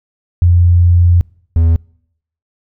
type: tone pair in turn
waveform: sine / triangle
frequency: 87.31 / 82.41 Hz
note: F2 / E2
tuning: 0 / 0 cents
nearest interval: minor second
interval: 100 cents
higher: first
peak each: -5 dBFS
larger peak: neither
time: 0.42-1.21 / 1.56-1.76 s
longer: first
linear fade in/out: 0 ms
effects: noise-tail reverb RT60 0.7 s tail -26 dB re dry